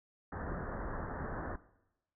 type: low-pass noise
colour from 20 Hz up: pink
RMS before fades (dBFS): -40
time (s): 0.32-1.56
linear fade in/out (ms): 5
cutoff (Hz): 1800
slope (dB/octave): 96
effects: noise-tail reverb RT60 0.9 s tail -18 dB re dry